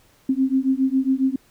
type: beating tone pair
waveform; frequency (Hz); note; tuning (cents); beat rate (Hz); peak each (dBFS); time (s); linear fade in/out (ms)
sine; 261.3 / 268.6; C4 / C4; -2 / +46; 7.3; -20; 0.29-1.36; 5
effects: pink hiss -57 dBFS RMS until 1.5 s